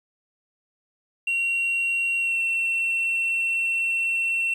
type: tone with pitch glide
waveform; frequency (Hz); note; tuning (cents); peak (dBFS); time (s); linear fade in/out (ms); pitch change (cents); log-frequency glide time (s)
sine; 2744 to 2708; F7 to E7; -31 to +46; -19; 1.27-4.54; 5; -23; 2.19-2.37
effects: tanh soft clip ceiling -20 dBFS + 9-bit